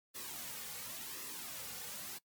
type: noise with flanger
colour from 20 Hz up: white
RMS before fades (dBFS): -45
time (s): 0.14-2.19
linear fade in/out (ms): 20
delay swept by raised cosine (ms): 1.3 to 3.1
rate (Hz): 0.92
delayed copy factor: -0.65
effects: noise-tail reverb RT60 0.1 s tail -22 dB re dry + MP3 96 kbps